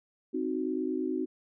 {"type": "chord", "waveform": "sine", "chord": "C diminished", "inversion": "none", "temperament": "equal", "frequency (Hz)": [261.6, 311.1, 370], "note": ["C4", "Eb4", "Gb4"], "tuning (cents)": [0, 0, 0], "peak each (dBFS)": -33, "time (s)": [0.33, 1.26], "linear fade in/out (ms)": 20, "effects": []}